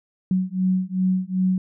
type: beating tone pair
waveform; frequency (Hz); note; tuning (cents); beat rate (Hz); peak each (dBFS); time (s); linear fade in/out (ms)
sine; 184.6 / 187.2; F#3 / F#3; -4 / +20; 2.6; -22; 0.31-1.58; 2
effects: none